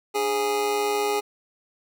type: tone with amplitude modulation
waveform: 25% pulse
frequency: 413.7 Hz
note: G#4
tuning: 7 cents flat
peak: -16 dBFS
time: 0.14-1.21 s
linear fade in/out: 20 ms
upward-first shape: sine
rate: 120 Hz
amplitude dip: 50%
effects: none